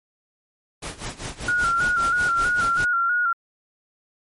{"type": "noise with tremolo", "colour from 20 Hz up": "pink", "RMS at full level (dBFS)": -30, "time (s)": [0.82, 2.85], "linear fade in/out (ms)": 10, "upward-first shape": "sine", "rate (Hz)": 5.1, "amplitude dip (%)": 85}
{"type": "tone with vibrato", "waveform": "sine", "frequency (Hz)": 1410, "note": "F6", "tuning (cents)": 16, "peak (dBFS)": -18, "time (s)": [1.48, 3.33], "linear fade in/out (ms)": 5, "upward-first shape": "square", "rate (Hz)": 3.1, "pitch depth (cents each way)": 44}
{"effects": ["MP3 48 kbps"]}